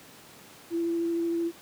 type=tone with vibrato; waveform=sine; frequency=336.6 Hz; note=E4; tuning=36 cents sharp; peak=-25 dBFS; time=0.7-1.52 s; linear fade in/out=50 ms; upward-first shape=sine; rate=13 Hz; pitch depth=11 cents each way; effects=pink hiss -50 dBFS RMS until 1.61 s + high-pass 150 Hz 12 dB/octave